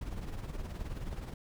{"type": "noise with tremolo", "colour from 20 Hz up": "brown", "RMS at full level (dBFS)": -36, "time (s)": [0.01, 1.34], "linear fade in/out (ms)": 5, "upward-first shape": "triangle", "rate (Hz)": 19, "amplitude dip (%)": 70, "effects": []}